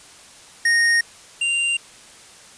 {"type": "tone pair in turn", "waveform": "square", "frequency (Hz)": [1857, 2782], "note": ["A#6", "F7"], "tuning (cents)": [-7, -7], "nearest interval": "perfect fifth", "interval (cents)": 700, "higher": "second", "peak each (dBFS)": [-15, -19], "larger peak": "first", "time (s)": [[0.65, 1.01], [1.41, 1.77]], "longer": "neither", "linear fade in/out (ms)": 5, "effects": ["white hiss -45 dBFS RMS until 2.57 s", "resampled to 22050 Hz"]}